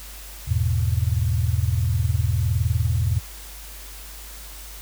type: chord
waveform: sine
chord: E major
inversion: none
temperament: equal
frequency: 82.41 / 103.83 / 123.47 Hz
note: E2 / G#2 / B2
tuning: 0 / 0 / 0 cents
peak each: -22 / -23 / -24 dBFS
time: 0.47-3.2 s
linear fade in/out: 20 ms
effects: added 50 Hz sine -39 dBFS peak until 4.81 s + white hiss -41 dBFS RMS until 4.81 s